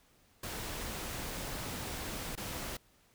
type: noise with dropouts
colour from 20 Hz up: pink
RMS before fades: -40 dBFS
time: 0.43-2.77 s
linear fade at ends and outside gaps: 5 ms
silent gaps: 2.354-2.375 s
effects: pink hiss -67 dBFS RMS until 3.14 s